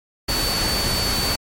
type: tone in noise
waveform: sine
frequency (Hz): 4498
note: C#8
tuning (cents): +24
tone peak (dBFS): -23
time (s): 0.28-1.36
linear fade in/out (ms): 10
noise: pink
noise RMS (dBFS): -23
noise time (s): 0.28-1.36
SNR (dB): -3
effects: MP3 64 kbps